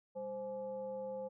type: tone with frequency modulation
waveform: sine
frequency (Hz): 523.3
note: C5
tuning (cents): 0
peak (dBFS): -39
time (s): 0.15-1.29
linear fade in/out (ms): 20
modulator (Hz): 324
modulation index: 0.54
effects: none